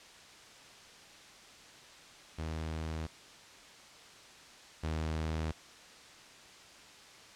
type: tone pair in turn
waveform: sawtooth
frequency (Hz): 79.6 / 79.1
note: D#2 / D#2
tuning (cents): +40 / +29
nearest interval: unison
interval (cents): 11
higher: first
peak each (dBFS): -32 / -29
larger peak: second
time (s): 2.38-3.07 / 4.83-5.52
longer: neither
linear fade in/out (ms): 10
effects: white hiss -54 dBFS RMS until 7.35 s + low-pass 6000 Hz 12 dB/octave